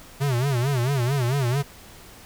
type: tone with vibrato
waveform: square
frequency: 130.2 Hz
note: C3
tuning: 8 cents flat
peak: -21 dBFS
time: 0.2-1.63 s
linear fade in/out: 20 ms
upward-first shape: sine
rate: 4.5 Hz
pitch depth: 170 cents each way
effects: pink hiss -46 dBFS RMS until 2.25 s